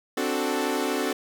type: chord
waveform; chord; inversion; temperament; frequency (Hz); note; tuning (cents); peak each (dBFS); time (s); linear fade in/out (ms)
sawtooth; D dominant seventh; third; equal; 261.6 / 293.7 / 370 / 440; C4 / D4 / F#4 / A4; 0 / 0 / 0 / 0; -26; 0.17-1.13; 5
effects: none